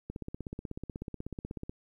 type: click train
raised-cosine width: 3 ms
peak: -25 dBFS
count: 27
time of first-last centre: 0.1-1.695 s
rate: 16.3 Hz
effects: 11-bit